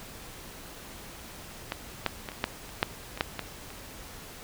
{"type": "clicks", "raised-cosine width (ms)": 0.3, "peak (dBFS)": [-14, -9, -19, -26, -9, -27, -6, -22, -8, -15, -26], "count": 11, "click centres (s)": [1.721, 2.063, 2.288, 2.318, 2.441, 2.692, 2.829, 3.175, 3.209, 3.393, 3.704], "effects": ["pink hiss -45 dBFS RMS until 4.43 s"]}